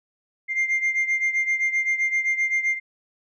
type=beating tone pair; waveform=sine; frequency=2100 / 2107.7 Hz; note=C7 / C7; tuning=+6 / +12 cents; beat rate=7.7 Hz; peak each=-20 / -24 dBFS; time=0.48-2.8 s; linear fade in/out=50 ms; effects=tanh soft clip ceiling -17 dBFS